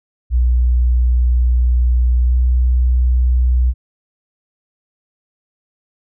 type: tone with pitch glide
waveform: sine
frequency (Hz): 61 to 61.99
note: B1 to B1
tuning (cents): -21 to +7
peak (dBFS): -10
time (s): 0.3-3.74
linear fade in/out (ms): 50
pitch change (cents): +28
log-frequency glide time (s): 2.24-2.34
effects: none